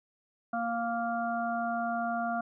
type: harmonic tone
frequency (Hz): 233.1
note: A#3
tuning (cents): 0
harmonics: 1 / 3 / 5 / 6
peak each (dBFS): -35 / -31 / -40 / -37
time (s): 0.53-2.41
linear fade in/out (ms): 5
effects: none